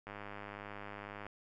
click train, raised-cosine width 0.5 ms, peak -30 dBFS, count 123, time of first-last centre 0.07-1.266 s, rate 102 Hz, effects none

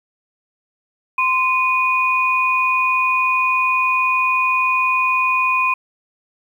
sine tone pair together, 1036.4 / 2470 Hz, C6 / D#7, -17 / -13 cents, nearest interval octave + minor third, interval 1504 cents, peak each -17 dBFS, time 1.18-5.74 s, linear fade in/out 5 ms, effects 8-bit

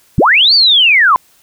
sine linear two-way sweep, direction up then down, 69.3 to 4682 to 964 Hz, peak -5 dBFS, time 0.18-1.16 s, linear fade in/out 0 ms, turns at 0.54 s, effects white hiss -50 dBFS RMS until 1.42 s

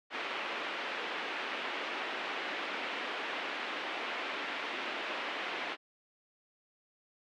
white band-pass noise, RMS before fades -38 dBFS, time 0.1-5.77 s, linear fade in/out 50 ms, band 270 to 2900 Hz, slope 24 dB/octave, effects none

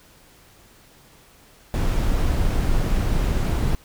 brown noise, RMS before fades -20 dBFS, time 1.74-3.75 s, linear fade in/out 0 ms, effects pink hiss -52 dBFS RMS until 3.84 s

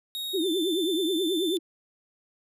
45% pulse tone with pitch glide, 3758 to 3547 Hz, A#7 to A7, +13 to +13 cents, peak -30 dBFS, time 0.15-1.57 s, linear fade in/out 0 ms, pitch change -100 cents, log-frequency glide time 0.38-0.47 s
sine tone with vibrato, 349.2 Hz, F4, in tune, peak -24 dBFS, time 0.33-1.59 s, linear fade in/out 20 ms, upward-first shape triangle, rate 9.3 Hz, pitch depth 250 cents each way
effects none

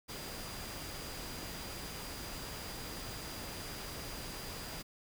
sine tone in noise, 4835 Hz, D8, 50 cents sharp, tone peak -51 dBFS, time 0.08-4.83 s, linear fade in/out 20 ms, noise pink, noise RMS -44 dBFS, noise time 0.08-4.83 s, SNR -10 dB, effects none

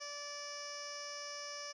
15% pulse tone with low-pass filter, 581 Hz, D5, 19 cents flat, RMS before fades -45 dBFS, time 0-1.73 s, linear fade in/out 20 ms, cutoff 5400 Hz, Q 6.5, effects none

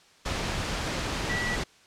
sine tone in noise, 1947 Hz, B6, 25 cents flat, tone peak -29 dBFS, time 1.29-1.56 s, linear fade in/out 10 ms, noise pink, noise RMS -30 dBFS, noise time 0.25-1.64 s, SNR -2 dB, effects white hiss -57 dBFS RMS until 1.86 s + low-pass 6000 Hz 12 dB/octave

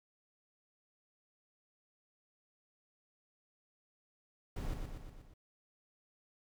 brown noise with echo, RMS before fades -39 dBFS, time 4.56-4.74 s, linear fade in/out 5 ms, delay 120 ms, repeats 5, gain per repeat -4 dB, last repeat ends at 5.34 s, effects none

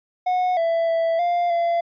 triangle tone with pitch steps, 730 / 665 / 661 / 699 / 683 Hz, F#5 / E5 / E5 / F5 / F5, -24 / +15 / +5 / +1 / -39 cents, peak -16 dBFS, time 0.26-1.81 s, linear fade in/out 10 ms, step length 310 ms, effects resampled to 11025 Hz

